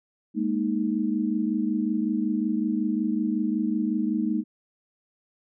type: chord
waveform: sine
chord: Ab suspended second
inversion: none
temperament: equal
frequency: 207.7 / 233.1 / 311.1 Hz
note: Ab3 / Bb3 / Eb4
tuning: 0 / 0 / 0 cents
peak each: -27 dBFS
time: 0.34-4.44 s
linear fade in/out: 50 ms
effects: none